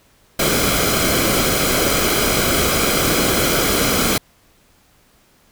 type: noise with comb filter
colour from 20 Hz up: pink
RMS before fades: -17 dBFS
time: 0.39-4.18 s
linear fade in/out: 5 ms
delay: 1.1 ms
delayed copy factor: -0.6
effects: pink hiss -55 dBFS RMS until 5.51 s

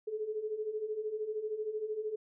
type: beating tone pair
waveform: sine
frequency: 420.3 / 433.3 Hz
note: G#4 / A4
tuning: +21 / -27 cents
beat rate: 13 Hz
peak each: -40 / -35 dBFS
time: 0.07-2.16 s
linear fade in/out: 10 ms
effects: none

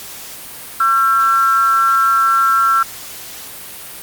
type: tone with amplitude modulation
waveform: sine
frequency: 1349 Hz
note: E6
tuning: 40 cents sharp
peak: -7 dBFS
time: 0.8-2.83 s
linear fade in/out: 5 ms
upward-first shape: sine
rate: 246 Hz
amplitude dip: 65%
effects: white hiss -32 dBFS RMS until 4.02 s + Opus 48 kbps

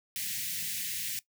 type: band-stop noise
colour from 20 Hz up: white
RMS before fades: -35 dBFS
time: 0.16-1.19 s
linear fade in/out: 0 ms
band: 210 to 1800 Hz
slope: 48 dB/octave
effects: noise-tail reverb RT60 0.1 s tail -18 dB re dry + high-pass 100 Hz 12 dB/octave

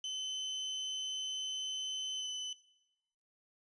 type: tone with pitch glide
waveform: 35% pulse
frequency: 3048 to 3018 Hz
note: G7 to F#7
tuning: -49 to +34 cents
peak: -35 dBFS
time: 0.04-2.53 s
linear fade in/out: 2 ms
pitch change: -17 cents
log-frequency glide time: 2.16-2.28 s
effects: noise-tail reverb RT60 0.9 s tail -19 dB re dry + resampled to 22050 Hz

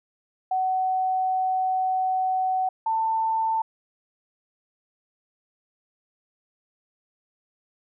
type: tone pair in turn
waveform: sine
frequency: 750 / 891.9 Hz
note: F#5 / A5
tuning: +23 / +23 cents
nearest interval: minor third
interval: 300 cents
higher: second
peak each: -21 dBFS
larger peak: neither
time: 0.51-2.69 / 2.86-3.62 s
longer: first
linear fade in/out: 5 ms
effects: none

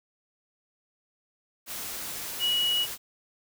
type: tone in noise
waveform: sine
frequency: 2916 Hz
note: F#7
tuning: 26 cents flat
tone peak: -23 dBFS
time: 2.39-2.87 s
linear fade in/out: 50 ms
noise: white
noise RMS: -36 dBFS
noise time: 1.66-2.98 s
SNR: +10 dB
effects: none

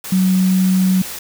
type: tone in noise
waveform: sine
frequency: 186.6 Hz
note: F#3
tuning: 15 cents sharp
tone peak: -11 dBFS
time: 0.12-1.02 s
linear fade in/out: 5 ms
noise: white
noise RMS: -29 dBFS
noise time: 0.04-1.19 s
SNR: +15 dB
effects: none

